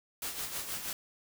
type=noise with tremolo; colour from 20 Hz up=white; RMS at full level=-36 dBFS; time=0.22-0.93 s; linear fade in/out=2 ms; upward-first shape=sine; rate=6.3 Hz; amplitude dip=55%; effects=none